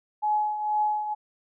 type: tone with tremolo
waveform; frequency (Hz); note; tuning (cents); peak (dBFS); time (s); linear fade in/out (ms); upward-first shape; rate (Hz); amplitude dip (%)
sine; 846; G#5; +32; -20; 0.22-1.15; 20; triangle; 2.1; 65
effects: none